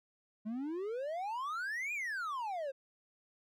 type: exponential two-way sweep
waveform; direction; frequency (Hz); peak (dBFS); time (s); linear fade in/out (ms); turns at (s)
triangle; up then down; 207.7 to 2489 to 519; -34; 0.45-2.72; 20; 1.93
effects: none